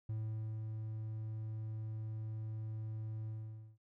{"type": "tone with ADSR envelope", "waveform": "triangle", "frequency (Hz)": 109.5, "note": "A2", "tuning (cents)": -8, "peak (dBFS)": -35, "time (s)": [0.09, 3.78], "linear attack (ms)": 5, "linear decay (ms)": 510, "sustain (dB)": -3, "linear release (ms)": 500, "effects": ["noise-tail reverb RT60 0.1 s tail -20 dB re dry"]}